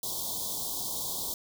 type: band-stop noise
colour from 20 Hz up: white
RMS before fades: -34 dBFS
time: 0.03-1.34 s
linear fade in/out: 2 ms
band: 1100 to 3300 Hz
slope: 96 dB/octave
effects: none